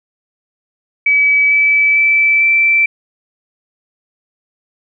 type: tone with pitch steps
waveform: sine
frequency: 2286 / 2302 / 2318 / 2334 Hz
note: D7 / D7 / D7 / D7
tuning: -47 / -35 / -23 / -11 cents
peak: -8 dBFS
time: 1.06-2.86 s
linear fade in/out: 5 ms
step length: 450 ms
effects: none